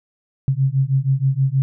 sine beating tone pair, 131.7 / 138 Hz, C3 / C#3, +12 / -7 cents, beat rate 6.3 Hz, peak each -18 dBFS, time 0.48-1.62 s, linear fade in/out 0 ms, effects none

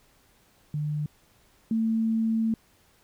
sine tone pair in turn, 149.7 / 223.8 Hz, D3 / A3, +33 / +30 cents, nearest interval perfect fifth, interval 697 cents, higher second, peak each -26 / -22 dBFS, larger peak second, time 0.74-1.06 / 1.71-2.54 s, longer second, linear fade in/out 2 ms, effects pink hiss -62 dBFS RMS until 3.03 s

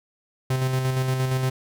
45% pulse tone with tremolo, 130.2 Hz, C3, 8 cents flat, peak -20 dBFS, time 0.5-1.5 s, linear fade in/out 5 ms, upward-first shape square, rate 8.6 Hz, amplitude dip 35%, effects none

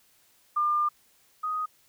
sine tone pair in turn, 1200 / 1248 Hz, D6 / D#6, +37 / +5 cents, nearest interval minor second, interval 68 cents, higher second, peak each -22 / -27 dBFS, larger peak first, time 0.56-0.89 / 1.43-1.66 s, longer first, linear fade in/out 10 ms, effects white hiss -63 dBFS RMS until 1.88 s

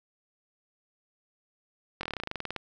slowing click train, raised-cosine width 0.3 ms, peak -17 dBFS, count 16, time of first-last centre 2.01-2.563 s, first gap 22 ms, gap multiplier 1.07, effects none

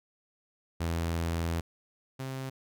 sawtooth tone pair in turn, 83.5 / 132.55 Hz, E2 / C3, +23 / +23 cents, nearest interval minor sixth, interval 800 cents, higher second, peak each -25 / -31 dBFS, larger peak first, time 0.8-1.61 / 2.19-2.5 s, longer first, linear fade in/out 10 ms, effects none

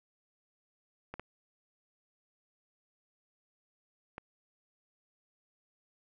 clicks, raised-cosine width 0.5 ms, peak -26 dBFS, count 3, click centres 1.14 / 1.196 / 4.181 s, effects none

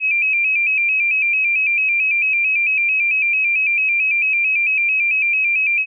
sine tone with vibrato, 2465 Hz, D#7, 17 cents flat, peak -14 dBFS, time 0-5.86 s, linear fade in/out 50 ms, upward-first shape square, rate 4.5 Hz, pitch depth 63 cents each way, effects none

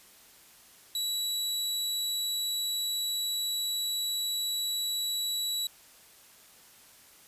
sawtooth tone, 3918 Hz, B7, 15 cents flat, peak -26 dBFS, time 0.95-5.67 s, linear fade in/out 2 ms, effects white hiss -56 dBFS RMS until 7.27 s + resampled to 32000 Hz

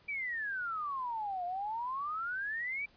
sine exponential two-way sweep, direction down then up, 2349 to 696 to 2349 Hz, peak -34 dBFS, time 0.08-2.86 s, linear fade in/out 10 ms, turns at 1.45 s, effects pink hiss -64 dBFS RMS until 2.96 s + resampled to 11025 Hz

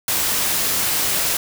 white noise, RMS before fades -20 dBFS, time 0.08-1.37 s, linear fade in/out 2 ms, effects none

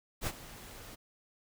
pink noise with ADSR envelope, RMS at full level -33 dBFS, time 0.21-0.96 s, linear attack 55 ms, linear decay 51 ms, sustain -16 dB, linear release 19 ms, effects none

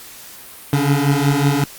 25% pulse beating tone pair, 139.2 / 144.6 Hz, C#3 / D3, +8 / -27 cents, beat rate 5.4 Hz, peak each -13 dBFS, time 0.73-1.64 s, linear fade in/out 2 ms, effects white hiss -38 dBFS RMS until 1.78 s + Opus 48 kbps

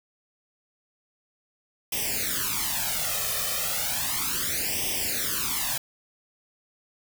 white noise with flanger, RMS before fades -28 dBFS, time 1.92-5.78 s, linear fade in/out 5 ms, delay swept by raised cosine 0.35 to 1.65 ms, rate 0.34 Hz, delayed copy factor +0.95, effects none

